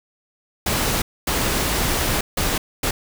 pink noise bursts at uneven times, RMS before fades -21 dBFS, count 4, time 0.66-1.02 / 1.27-2.21 / 2.37-2.58 / 2.83-2.91 s, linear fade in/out 5 ms, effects none

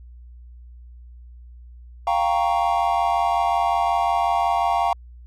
triangle chord, G half-diminished seventh, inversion third, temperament equal, 698.5 / 784 / 932.3 / 1108.7 Hz, F5 / G5 / Bb5 / Db6, 0 / 0 / 0 / 0 cents, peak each -20 / -21 / -22 / -25 dBFS, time 2.07-4.93 s, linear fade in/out 2 ms, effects added 60 Hz sine -40 dBFS peak until 5.26 s + AAC 48 kbps

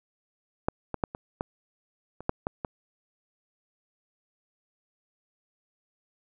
clicks, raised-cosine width 1 ms, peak -10 / -16 / -11 / -22 / -15 / -26 / -10 / -14 / -17 dBFS, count 9, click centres 0.685 / 0.943 / 1.038 / 1.149 / 1.409 / 2.206 / 2.294 / 2.469 / 2.648 s, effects none

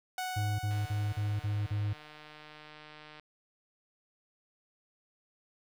sawtooth tone with exponential decay, 740 Hz, F#5, in tune, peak -29 dBFS, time 0.18-2.71 s, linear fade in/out 2 ms, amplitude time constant 550 ms
triangle tone bursts, 103.83 Hz, G#2, in tune, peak -27 dBFS, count 6, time 0.36-1.935 s, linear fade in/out 10 ms, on 230 ms, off 39 ms
click train, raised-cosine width 0.3 ms, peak -34 dBFS, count 379, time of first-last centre 0.71-3.197 s, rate 152 Hz
effects none

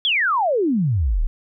sine exponential sweep, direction down, 3498 to 30.32 Hz, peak -16 dBFS, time 0.05-1.27 s, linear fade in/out 0 ms, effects none

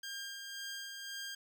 15% pulse tone with tremolo, 1604 Hz, G6, 39 cents sharp, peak -34 dBFS, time 0.03-1.35 s, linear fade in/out 5 ms, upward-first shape sine, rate 1.9 Hz, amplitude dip 35%, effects none

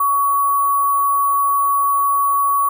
sine tone with sample-and-hold, 1122 Hz, C#6, 21 cents sharp, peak -13 dBFS, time 0-2.69 s, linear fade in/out 5 ms, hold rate 11025 Hz, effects none

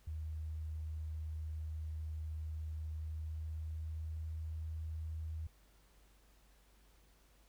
sine tone with pitch glide, 78.2 to 79.43 Hz, D#2 to D#2, +9 to +36 cents, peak -39 dBFS, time 0.07-5.47 s, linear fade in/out 5 ms, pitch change +27 cents, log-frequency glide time 2.93-4.3 s, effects added 50 Hz sine -65 dBFS peak until 7.48 s + pink hiss -70 dBFS RMS until 7.48 s

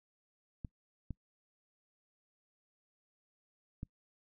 clicks, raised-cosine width 5 ms, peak -28 dBFS, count 3, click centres 0.648 / 1.107 / 3.831 s, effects noise-tail reverb RT60 0.1 s tail -26 dB re dry

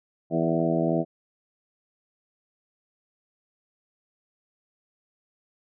harmonic tone with a mistuned harmonic, 82.41 Hz, E2, in tune, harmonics 2 / 3 / 4 / 5 / 6 / 7 / 8 / 9, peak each -27 / -29 / -27 / -33 / -33 / -32 / -28 / -37 dBFS, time 0.3-1.05 s, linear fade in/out 50 ms, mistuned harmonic 7, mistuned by +30 cents, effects none

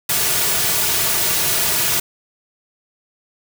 white noise with comb filter, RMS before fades -18 dBFS, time 0.09-2 s, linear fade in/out 5 ms, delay 3.8 ms, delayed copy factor -0.65, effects none

